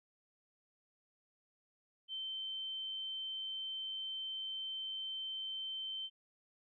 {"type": "tone", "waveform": "sine", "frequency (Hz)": 3099, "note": "G7", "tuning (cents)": -21, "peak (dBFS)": -39, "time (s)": [2.08, 6.1], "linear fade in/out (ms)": 50, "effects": []}